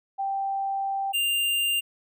sine / square tone pair in turn, 784 / 2794 Hz, G5 / F7, 0 / 0 cents, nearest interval octave + minor seventh, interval 2200 cents, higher second, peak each -25 / -23 dBFS, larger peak second, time 0.18-1.13 / 1.13-1.81 s, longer first, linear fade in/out 20 ms, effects none

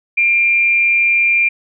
sine tone with frequency modulation, 2383 Hz, D7, 25 cents sharp, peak -10 dBFS, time 0.17-1.49 s, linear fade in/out 10 ms, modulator 215 Hz, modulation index 0.24, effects none

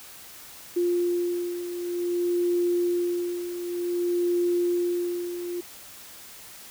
sine beating tone pair, 350.1 / 350.64 Hz, F4 / F4, +4 / +7 cents, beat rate 0.54 Hz, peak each -30 / -24 dBFS, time 0.76-5.61 s, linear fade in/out 10 ms, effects white hiss -45 dBFS RMS until 6.7 s

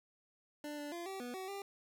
25% pulse tone with pitch steps, 295.8 / 292.4 / 343.8 / 385.7 / 244.7 / 377.3 / 397.2 Hz, D4 / D4 / F4 / G4 / B3 / F#4 / G4, +13 / -7 / -27 / -28 / -16 / +34 / +23 cents, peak -38 dBFS, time 0.64-1.62 s, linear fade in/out 2 ms, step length 140 ms, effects none

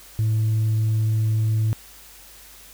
triangle tone with tanh clipping, 109.6 Hz, A2, 6 cents flat, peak -18 dBFS, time 0.19-1.73 s, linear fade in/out 0 ms, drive 6 dB, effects added 50 Hz sine -53 dBFS peak until 2.73 s + white hiss -46 dBFS RMS until 2.73 s

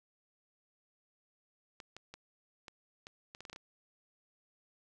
clicks, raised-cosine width 0.2 ms, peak -30 dBFS, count 11, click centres 1.802 / 1.966 / 2.14 / 2.682 / 3.069 / 3.349 / 3.406 / 3.452 / 3.498 / 3.53 / 3.561 s, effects none

